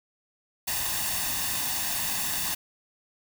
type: noise with comb filter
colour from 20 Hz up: white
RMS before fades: -29 dBFS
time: 0.67-2.55 s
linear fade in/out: 10 ms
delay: 1.1 ms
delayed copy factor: +0.65
effects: none